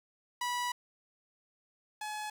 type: tone pair in turn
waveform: sawtooth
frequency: 978 / 849.4 Hz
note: B5 / G#5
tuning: -17 / +39 cents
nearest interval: major second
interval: 244 cents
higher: first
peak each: -28 / -33 dBFS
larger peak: first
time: 0.41-0.72 / 2.01-2.3 s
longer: first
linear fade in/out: 5 ms
effects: low-pass 12000 Hz 12 dB/octave + 9-bit